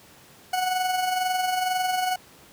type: tone with amplitude modulation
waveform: 40% pulse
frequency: 738 Hz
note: F#5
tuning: 5 cents flat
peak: -20 dBFS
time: 0.53-2.16 s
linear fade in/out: 5 ms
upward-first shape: sine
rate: 22.1 Hz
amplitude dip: 45%
effects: pink hiss -51 dBFS RMS until 2.52 s + high-pass 100 Hz 12 dB/octave